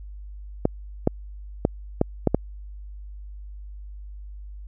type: clicks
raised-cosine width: 2 ms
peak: -4 dBFS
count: 6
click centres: 0.654 / 1.074 / 1.651 / 2.014 / 2.273 / 2.346 s
effects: added 50 Hz sine -36 dBFS peak until 4.67 s